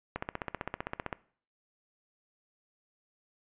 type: click train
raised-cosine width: 0.5 ms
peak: -18 dBFS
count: 16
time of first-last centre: 0.16-1.128 s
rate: 15.5 Hz
effects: noise-tail reverb RT60 0.5 s tail -20 dB re dry + resampled to 8000 Hz